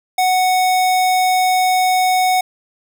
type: tone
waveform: square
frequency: 740 Hz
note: F#5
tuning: in tune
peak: -13 dBFS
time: 0.18-2.41 s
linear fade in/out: 5 ms
effects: none